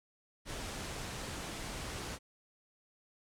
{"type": "low-pass noise", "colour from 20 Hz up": "pink", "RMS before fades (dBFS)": -42, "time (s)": [0.45, 2.19], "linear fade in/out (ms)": 50, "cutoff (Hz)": 9900, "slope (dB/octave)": 24, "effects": []}